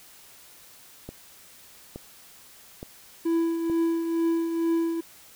click train, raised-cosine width 2 ms, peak -23 dBFS, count 4, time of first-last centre 1.09-3.699 s, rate 1.15 Hz
triangle tone with tremolo, 331.9 Hz, E4, 12 cents sharp, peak -18 dBFS, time 3.25-5.01 s, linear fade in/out 10 ms, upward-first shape triangle, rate 2.2 Hz, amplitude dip 55%
effects white hiss -51 dBFS RMS until 5.35 s

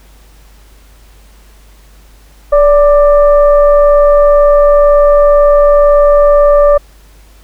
sine tone with frequency modulation, 580 Hz, D5, 22 cents flat, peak -3 dBFS, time 2.52-6.78 s, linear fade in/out 10 ms, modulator 601 Hz, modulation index 0.59, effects added 50 Hz sine -38 dBFS peak until 7.43 s + pink hiss -46 dBFS RMS until 7.43 s

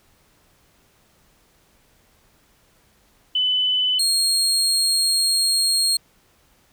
sine / 30% pulse tone pair in turn, 3007 / 4253 Hz, F#7 / C8, +27 / +27 cents, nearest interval tritone, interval 600 cents, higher second, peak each -17 / -14 dBFS, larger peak second, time 3.35-3.99 / 3.99-5.97 s, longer second, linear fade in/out 5 ms, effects pink hiss -59 dBFS RMS until 6.72 s

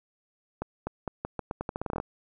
accelerating click train, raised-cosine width 1 ms, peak -17 dBFS, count 16, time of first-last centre 0.62-2.001 s, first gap 250 ms, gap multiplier 0.83, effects none

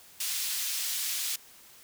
pink high-pass noise, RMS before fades -32 dBFS, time 0.2-1.36 s, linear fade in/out 5 ms, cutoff 3600 Hz, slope 12 dB/octave, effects white hiss -54 dBFS RMS until 1.83 s

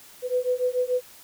sine beating tone pair, 496.5 / 503.4 Hz, B4 / B4, +9 / +33 cents, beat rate 6.9 Hz, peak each -25 dBFS, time 0.22-1.02 s, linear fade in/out 50 ms, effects white hiss -49 dBFS RMS until 1.23 s

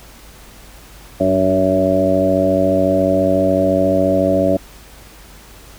harmonic tone with a mistuned harmonic, 94.1 Hz, F#2, 30 cents sharp, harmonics 1 / 2 / 3 / 4 / 5 / 6 / 7, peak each -25 / -21 / -18 / -24 / -27 / -16 / -18 dBFS, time 1.2-4.57 s, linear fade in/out 5 ms, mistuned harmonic 3, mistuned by +26 cents, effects added 50 Hz sine -42 dBFS peak until 5.78 s + pink hiss -42 dBFS RMS until 5.78 s

